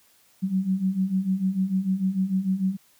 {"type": "beating tone pair", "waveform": "sine", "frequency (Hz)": [185, 191.7], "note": ["F#3", "G3"], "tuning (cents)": [0, -38], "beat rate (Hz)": 6.7, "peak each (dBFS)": [-27, -23], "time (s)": [0.42, 2.77], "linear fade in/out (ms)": 20, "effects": ["white hiss -60 dBFS RMS until 2.99 s", "high-pass 60 Hz 12 dB/octave"]}